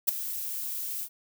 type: noise with ADSR envelope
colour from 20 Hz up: violet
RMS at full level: -20 dBFS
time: 0.07-1.09 s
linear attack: 19 ms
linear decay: 7 ms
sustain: -14 dB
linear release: 64 ms
effects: none